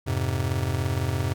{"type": "chord", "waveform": "square", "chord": "F minor", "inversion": "none", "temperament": "just", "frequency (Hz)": [87.31, 104.77, 130.96], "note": ["F2", "Ab2", "C3"], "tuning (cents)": [0, 16, 2], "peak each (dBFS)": [-29, -29, -29], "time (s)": [0.06, 1.34], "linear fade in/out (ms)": 20, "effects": []}